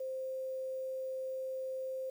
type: tone with quantisation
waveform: sine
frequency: 523.3 Hz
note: C5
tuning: in tune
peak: -36 dBFS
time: 0-2.1 s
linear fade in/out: 5 ms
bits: 10
effects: none